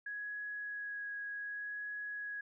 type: tone with vibrato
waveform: sine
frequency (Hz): 1666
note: G#6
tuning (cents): +5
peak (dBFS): -39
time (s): 0.06-2.41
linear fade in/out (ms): 5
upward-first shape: sine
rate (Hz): 0.66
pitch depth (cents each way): 10
effects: none